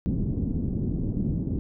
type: low-pass noise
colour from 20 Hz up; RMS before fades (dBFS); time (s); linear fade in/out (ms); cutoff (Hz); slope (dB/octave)
white; -27; 0.06-1.59; 0; 260; 24
effects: none